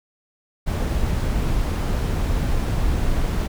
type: noise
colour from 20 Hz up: brown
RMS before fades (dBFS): -21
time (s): 0.66-3.48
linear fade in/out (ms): 20
effects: none